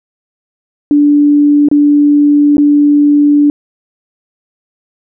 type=tone with dropouts; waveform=sine; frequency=291.7 Hz; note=D4; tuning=12 cents flat; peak=-4 dBFS; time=0.91-3.5 s; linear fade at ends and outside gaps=1 ms; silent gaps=1.686-1.714 / 2.569-2.581 s; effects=none